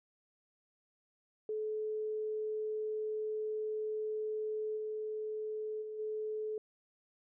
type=tone with level steps; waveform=sine; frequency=430.7 Hz; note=A4; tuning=37 cents flat; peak=-34 / -36 / -40 / -35 dBFS; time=1.49-6.58 s; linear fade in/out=2 ms; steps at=4.76 / 5.81 / 5.98 s; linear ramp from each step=20 ms; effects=none